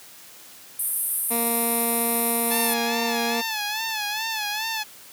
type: band-pass noise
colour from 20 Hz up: white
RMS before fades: -26 dBFS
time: 0.79-2.74 s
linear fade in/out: 5 ms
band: 8700 to 14000 Hz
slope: 96 dB/octave
type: tone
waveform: 15% pulse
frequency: 233.1 Hz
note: A#3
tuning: in tune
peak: -18 dBFS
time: 1.3-3.42 s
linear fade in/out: 20 ms
type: tone with vibrato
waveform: 10% pulse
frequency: 863 Hz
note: A5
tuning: 34 cents flat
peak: -17 dBFS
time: 2.5-4.84 s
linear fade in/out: 20 ms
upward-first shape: sine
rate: 2.4 Hz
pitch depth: 79 cents each way
effects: white hiss -46 dBFS RMS until 5.12 s + high-pass 100 Hz 12 dB/octave